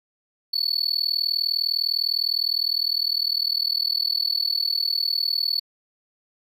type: tone with amplitude modulation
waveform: triangle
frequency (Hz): 4440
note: C#8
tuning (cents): +2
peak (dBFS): -15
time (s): 0.53-5.6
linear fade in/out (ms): 10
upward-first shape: sine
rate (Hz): 39.8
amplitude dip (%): 100
effects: tanh soft clip ceiling -12 dBFS